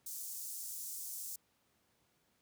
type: high-pass noise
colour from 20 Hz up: pink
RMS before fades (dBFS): -44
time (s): 0.06-1.36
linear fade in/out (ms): 5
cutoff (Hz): 6600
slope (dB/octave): 24
effects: pink hiss -75 dBFS RMS until 2.41 s + high-pass 80 Hz 12 dB/octave